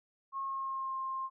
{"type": "tone with pitch glide", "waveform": "sine", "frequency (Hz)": [1084, 1059.9], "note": ["C#6", "C6"], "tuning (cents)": [-39, 22], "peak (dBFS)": -34, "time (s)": [0.32, 1.3], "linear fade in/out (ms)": 50, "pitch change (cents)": -39, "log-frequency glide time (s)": [0.44, 0.96], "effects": []}